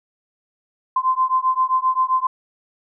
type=beating tone pair; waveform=sine; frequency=1032 / 1039.6 Hz; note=C6 / C6; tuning=-24 / -11 cents; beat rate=7.6 Hz; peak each=-19 dBFS; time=0.96-2.27 s; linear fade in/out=5 ms; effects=none